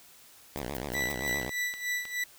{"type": "tone with vibrato", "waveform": "5% pulse", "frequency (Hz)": 66.1, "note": "C2", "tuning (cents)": 18, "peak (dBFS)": -23, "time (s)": [0.56, 1.5], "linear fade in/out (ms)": 0, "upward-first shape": "sine", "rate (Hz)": 7.7, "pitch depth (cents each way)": 220}
{"type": "noise bursts", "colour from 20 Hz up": "violet", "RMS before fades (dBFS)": -40, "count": 5, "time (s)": [0.57, 1.3], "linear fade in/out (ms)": 5, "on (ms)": 26, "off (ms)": 150}
{"type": "tone with tremolo", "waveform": "40% pulse", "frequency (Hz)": 1971, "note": "B6", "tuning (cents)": -4, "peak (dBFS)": -27, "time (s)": [0.94, 2.24], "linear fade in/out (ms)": 5, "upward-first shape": "sine", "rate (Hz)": 3.3, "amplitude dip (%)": 75}
{"type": "click train", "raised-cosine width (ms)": 0.2, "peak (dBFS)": -25, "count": 4, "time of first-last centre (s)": [1.11, 2.053], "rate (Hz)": 3.18}
{"effects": ["white hiss -55 dBFS RMS until 2.38 s"]}